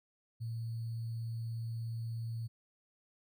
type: tone with sample-and-hold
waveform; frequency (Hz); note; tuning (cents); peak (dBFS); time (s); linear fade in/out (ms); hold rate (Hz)
sine; 114.6; A#2; -29; -36; 0.4-2.48; 20; 4410
effects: none